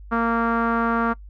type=tone with low-pass filter; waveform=sawtooth; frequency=231.1 Hz; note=A#3; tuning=15 cents flat; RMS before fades=-21 dBFS; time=0.11-1.14 s; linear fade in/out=20 ms; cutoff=1300 Hz; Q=5.4; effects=noise-tail reverb RT60 0.1 s tail -23 dB re dry + added 50 Hz sine -38 dBFS peak until 1.29 s